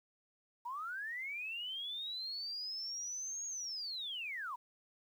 sine linear two-way sweep, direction up then down, 920 to 6645 to 920 Hz, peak -39 dBFS, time 0.65-4.56 s, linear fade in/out 10 ms, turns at 3.46 s, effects 11-bit

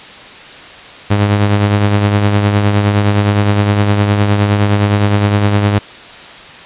sawtooth tone with tremolo, 102.5 Hz, G#2, 22 cents flat, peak -3 dBFS, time 1.1-5.79 s, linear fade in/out 10 ms, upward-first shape triangle, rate 9.7 Hz, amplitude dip 50%, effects white hiss -33 dBFS RMS until 6.65 s + resampled to 8000 Hz

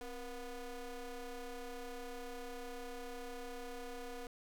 30% pulse ring-modulated tone, 246.9 Hz, B3, in tune, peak -38 dBFS, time 0.01-4.27 s, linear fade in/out 2 ms, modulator 230 Hz, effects none

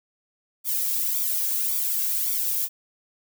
violet noise with flanger, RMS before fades -25 dBFS, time 0.64-2.69 s, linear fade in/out 50 ms, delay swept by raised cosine 0.85 to 1.85 ms, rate 1.8 Hz, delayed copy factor +0.95, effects none

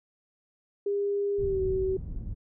sine tone with pitch glide, 403.6 to 378.8 Hz, G#4 to F#4, -49 to +41 cents, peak -25 dBFS, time 0.86-1.97 s, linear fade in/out 5 ms, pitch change -110 cents, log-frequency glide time 1.38-1.61 s
pink low-pass noise, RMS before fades -35 dBFS, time 1.38-2.35 s, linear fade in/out 20 ms, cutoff 120 Hz, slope 12 dB/octave
effects none

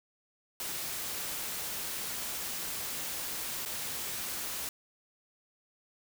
white noise with dropouts, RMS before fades -37 dBFS, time 0.6-4.69 s, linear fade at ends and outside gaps 1 ms, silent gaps 3.652-3.659 s, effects none

